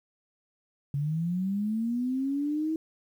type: linear sweep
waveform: sine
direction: up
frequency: 138.4 to 321.9 Hz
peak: -26 dBFS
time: 0.94-2.76 s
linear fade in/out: 2 ms
effects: 10-bit